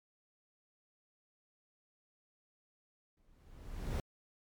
brown noise with exponential growth, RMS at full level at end -32 dBFS, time 3.17-4 s, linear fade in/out 2 ms, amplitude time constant 180 ms, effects MP3 96 kbps

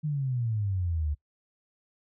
sine exponential sweep, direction down, 155.56 to 71.8 Hz, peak -26 dBFS, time 0.03-1.15 s, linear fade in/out 20 ms, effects noise-tail reverb RT60 0.1 s tail -22 dB re dry

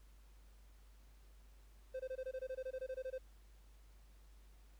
triangle tone bursts, 519 Hz, C5, 14 cents flat, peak -38 dBFS, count 16, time 1.94-3.183 s, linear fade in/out 10 ms, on 58 ms, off 21 ms, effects added 50 Hz sine -59 dBFS peak until 4.79 s + pink hiss -72 dBFS RMS until 4.79 s

